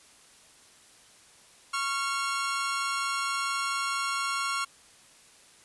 sawtooth tone pair together, 1100 / 1381.1 Hz, C#6 / F6, -14 / -20 cents, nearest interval major third, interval 394 cents, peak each -27 dBFS, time 1.73-4.65 s, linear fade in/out 10 ms, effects white hiss -56 dBFS RMS until 5.64 s + resampled to 24000 Hz

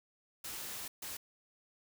white noise bursts at uneven times, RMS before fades -43 dBFS, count 2, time 0.44-0.88 / 1.02-1.17 s, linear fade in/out 5 ms, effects none

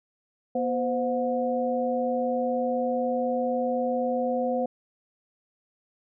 sine tone cluster, 242.8 / 515 / 723 Hz, B3 / C5 / F#5, -29 / -28 / -40 cents, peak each -29 / -26 / -30 dBFS, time 0.55-4.66 s, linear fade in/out 5 ms, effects none

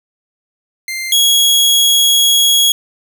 sawtooth tone pair in turn, 2093 / 3322 Hz, C7 / G#7, 0 / 0 cents, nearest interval minor sixth, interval 800 cents, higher second, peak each -16 / -5 dBFS, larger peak second, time 0.88-1.12 / 1.12-2.72 s, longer second, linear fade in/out 2 ms, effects none

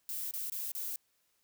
violet noise with dropouts, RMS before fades -38 dBFS, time 0.09-0.96 s, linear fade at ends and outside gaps 1 ms, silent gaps 0.311-0.337 / 0.499-0.52 / 0.718-0.75 s, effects white hiss -75 dBFS RMS until 1.43 s

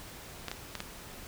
clicks, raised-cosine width 0.2 ms, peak -18 dBFS, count 4, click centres 0.483 / 0.515 / 0.753 / 0.804 s, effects pink hiss -47 dBFS RMS until 1.27 s

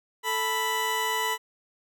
20% pulse tone pair together, 440 / 987.8 Hz, A4 / B5, 0 / 0 cents, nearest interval octave + major second, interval 1400 cents, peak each -27 / -21 dBFS, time 0.23-1.38 s, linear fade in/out 50 ms, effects none

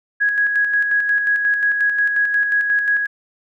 sine tone with tremolo, 1661.2 Hz, G#6, in tune, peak -13 dBFS, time 0.2-3.07 s, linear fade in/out 20 ms, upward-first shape square, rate 5.6 Hz, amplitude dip 40%, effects none

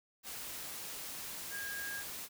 sine tone in noise, 1628 Hz, G#6, 35 cents flat, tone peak -40 dBFS, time 1.5-2.04 s, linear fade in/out 50 ms, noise white, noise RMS -44 dBFS, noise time 0.23-2.29 s, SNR +1 dB, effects none

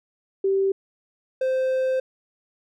sine / triangle tone pair in turn, 388.8 / 520.4 Hz, G4 / C5, -14 / -9 cents, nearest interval perfect fourth, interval 505 cents, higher second, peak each -18 dBFS, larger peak neither, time 0.44-0.72 / 1.41-2 s, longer second, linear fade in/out 5 ms, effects none

